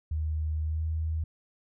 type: tone with pitch glide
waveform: sine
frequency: 77.7 to 79.56 Hz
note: D#2 to D#2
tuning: -2 to +39 cents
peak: -27 dBFS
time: 0.11-1.24 s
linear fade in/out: 5 ms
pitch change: +41 cents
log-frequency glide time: 0.65-0.83 s
effects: none